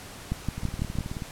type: two click trains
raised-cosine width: 5 ms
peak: -14 / -21 dBFS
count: 5 / 13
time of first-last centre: 0.32-0.987 / 0.58-1.222 s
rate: 6 / 18.7 Hz
effects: pink hiss -43 dBFS RMS until 1.31 s + low-pass 12000 Hz 12 dB/octave